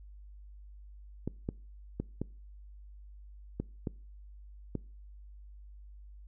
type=clicks; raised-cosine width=3 ms; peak=-20 dBFS; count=7; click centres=1.276 / 1.489 / 2 / 2.216 / 3.6 / 3.872 / 4.753 s; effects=noise-tail reverb RT60 0.4 s tail -24 dB re dry + added 50 Hz sine -48 dBFS peak until 6.27 s